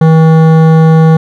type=tone with hard clipping; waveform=triangle; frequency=160.4 Hz; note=E3; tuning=47 cents flat; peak=-4 dBFS; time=0.01-1.17 s; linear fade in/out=5 ms; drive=18 dB; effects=none